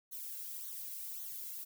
violet noise with flanger, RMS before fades -44 dBFS, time 0.11-1.65 s, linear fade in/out 20 ms, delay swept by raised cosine 0.39 to 1.69 ms, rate 1.8 Hz, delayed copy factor -0.8, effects none

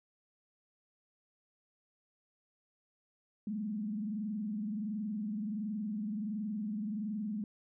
sine tone with frequency modulation, 211 Hz, G#3, 28 cents sharp, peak -34 dBFS, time 3.47-7.44 s, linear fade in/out 2 ms, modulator 21.4 Hz, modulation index 0.74, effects none

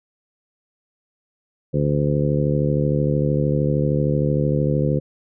harmonic tone, 73.1 Hz, D2, 7 cents flat, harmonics 1 / 2 / 3 / 4 / 5 / 6 / 7, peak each -31 / -19 / -26 / -27 / -28 / -28 / -25 dBFS, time 1.73-5 s, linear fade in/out 20 ms, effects none

